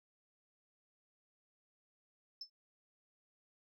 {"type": "tone with exponential decay", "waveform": "sine", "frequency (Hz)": 5274, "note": "E8", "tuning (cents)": 0, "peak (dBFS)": -38, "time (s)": [2.41, 2.5], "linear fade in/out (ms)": 5, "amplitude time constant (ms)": 18, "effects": ["tanh soft clip ceiling -39 dBFS"]}